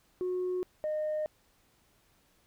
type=tone pair in turn; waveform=sine; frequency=364.6 / 613.2 Hz; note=F#4 / D#5; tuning=-25 / -25 cents; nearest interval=major sixth; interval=900 cents; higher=second; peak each=-28 dBFS; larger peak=neither; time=0.21-0.63 / 0.84-1.26 s; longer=neither; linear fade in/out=0 ms; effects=tanh soft clip ceiling -27 dBFS + pink hiss -68 dBFS RMS until 2.46 s